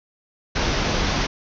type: low-pass noise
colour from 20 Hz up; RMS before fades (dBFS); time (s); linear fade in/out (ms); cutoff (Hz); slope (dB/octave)
pink; -22; 0.55-1.27; 10; 6200; 96
effects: none

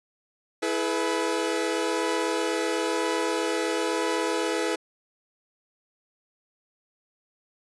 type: chord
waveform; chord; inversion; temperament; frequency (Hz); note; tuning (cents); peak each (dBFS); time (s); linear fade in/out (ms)
sawtooth; E major; none; equal with one note detuned; 329.6 / 426 / 493.9; E4 / G#4 / B4; 0 / +44 / 0; -25; 0.62-4.76; 10
effects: resampled to 24000 Hz

